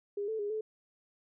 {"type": "tone with pitch steps", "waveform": "sine", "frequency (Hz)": [406.6, 440.4, 410.5, 434], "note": ["G#4", "A4", "G#4", "A4"], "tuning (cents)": [-37, 2, -20, -24], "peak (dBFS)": -32, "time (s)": [0.17, 0.61], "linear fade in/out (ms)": 5, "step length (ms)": 110, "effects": []}